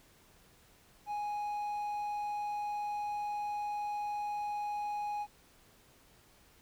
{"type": "tone", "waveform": "triangle", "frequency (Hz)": 830, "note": "G#5", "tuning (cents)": -1, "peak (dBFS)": -32, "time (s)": [1.06, 5.27], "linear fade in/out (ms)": 50, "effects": ["pink hiss -63 dBFS RMS until 6.61 s"]}